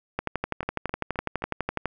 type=two click trains; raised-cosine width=0.5 ms; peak=-11 / -20 dBFS; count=21 / 4; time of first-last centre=0.19-1.857 / 0.63-1.422 s; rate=12 / 3.79 Hz; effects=none